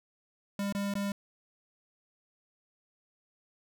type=tone with dropouts; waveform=square; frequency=200.5 Hz; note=G3; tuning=39 cents sharp; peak=-31 dBFS; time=0.59-1.12 s; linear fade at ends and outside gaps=2 ms; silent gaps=0.725-0.749 / 0.939-0.953 s; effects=none